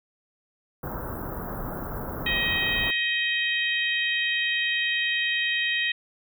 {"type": "band-stop noise", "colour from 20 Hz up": "pink", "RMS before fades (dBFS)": -33, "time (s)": [0.83, 2.91], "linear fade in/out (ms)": 5, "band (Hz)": [1500, 14000], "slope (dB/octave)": 48}
{"type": "harmonic tone", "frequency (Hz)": 630, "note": "D#5", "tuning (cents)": 21, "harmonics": [3, 4, 5, 6], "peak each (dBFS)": [-26, -28, -30, -32], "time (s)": [2.26, 5.92], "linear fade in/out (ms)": 5}
{"effects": []}